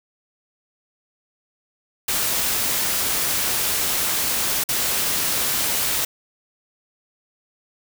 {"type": "noise with dropouts", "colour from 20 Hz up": "white", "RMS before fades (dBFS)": -22, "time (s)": [2.08, 6.05], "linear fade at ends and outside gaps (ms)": 5, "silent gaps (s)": [4.639, 4.688], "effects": []}